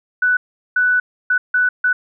sine tone bursts at uneven times, 1488 Hz, F#6, 9 cents sharp, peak -12 dBFS, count 5, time 0.22-0.37 / 0.76-1 / 1.3-1.38 / 1.54-1.69 / 1.84-1.93 s, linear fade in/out 5 ms, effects none

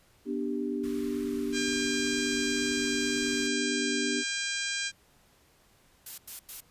sine chord, G major, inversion first, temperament just, 245 / 294 / 392 Hz, B3 / D4 / G4, -14 / +2 / 0 cents, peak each -33 / -33 / -34 dBFS, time 0.25-4.24 s, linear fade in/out 50 ms
pink band-stop noise, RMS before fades -48 dBFS, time 0.83-3.48 s, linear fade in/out 10 ms, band 410 to 1000 Hz, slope 96 dB/octave
harmonic tone, 802 Hz, G5, 39 cents sharp, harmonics 2 / 3 / 4 / 5 / 6 / 7 / 8 / 9 / 10, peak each -35 / -37 / -38 / -39 / -40 / -40 / -41 / -42 / -42 dBFS, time 1.52-4.92 s, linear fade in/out 50 ms
blue noise bursts, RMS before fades -40 dBFS, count 3, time 6.06-6.606 s, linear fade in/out 5 ms, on 120 ms, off 93 ms
effects pink hiss -63 dBFS RMS until 6.7 s + resampled to 32000 Hz

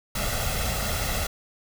pink noise with comb filter, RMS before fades -27 dBFS, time 0.15-1.27 s, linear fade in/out 5 ms, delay 1.5 ms, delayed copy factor +0.7, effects none

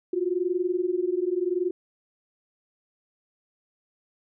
sine tone pair together, 349.2 / 370 Hz, F4 / F#4, 0 / 0 cents, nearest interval minor second, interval 100 cents, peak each -26 dBFS, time 0.13-1.71 s, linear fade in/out 5 ms, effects none

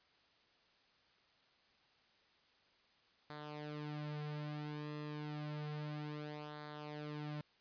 sawtooth tone with flanger, 149.7 Hz, D3, 33 cents sharp, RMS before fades -45 dBFS, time 3.3-7.41 s, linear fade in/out 0 ms, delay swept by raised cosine 0.36 to 5.36 ms, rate 0.3 Hz, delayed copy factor -0.7, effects white hiss -71 dBFS RMS until 7.6 s + resampled to 11025 Hz

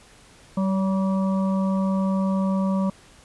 harmonic tone with a mistuned harmonic, 192.7 Hz, G3, 29 cents flat, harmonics 1 / 3 / 5 / 6, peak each -20 / -30 / -34 / -36 dBFS, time 0.57-2.9 s, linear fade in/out 5 ms, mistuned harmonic 3, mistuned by -29 cents, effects pink hiss -51 dBFS RMS until 3.24 s + resampled to 24000 Hz

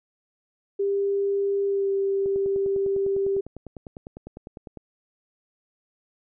sine tone with pitch glide, 398.2 to 392.7 Hz, G4 to G4, +27 to +3 cents, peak -21 dBFS, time 0.79-3.41 s, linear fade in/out 10 ms, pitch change -24 cents, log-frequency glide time 1.66-1.9 s
click train, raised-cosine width 2 ms, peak -25 dBFS, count 26, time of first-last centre 2.26-4.773 s, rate 9.95 Hz
effects none

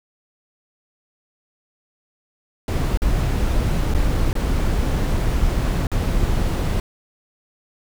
brown noise with dropouts, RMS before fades -19 dBFS, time 2.68-6.8 s, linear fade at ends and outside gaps 1 ms, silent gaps 2.974-3.019 / 3.939-3.947 / 4.33-4.353 / 5.869-5.916 s, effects none

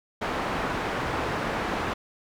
white low-pass noise, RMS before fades -29 dBFS, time 0.21-1.94 s, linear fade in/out 10 ms, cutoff 1300 Hz, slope 12 dB/octave, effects none

